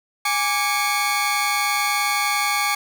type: tone cluster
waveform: sawtooth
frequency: 823 / 1166 / 2201 Hz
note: G#5 / D6 / C#7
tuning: -16 / -13 / -13 cents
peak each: -20 dBFS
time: 0.25-2.75 s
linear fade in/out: 5 ms
effects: none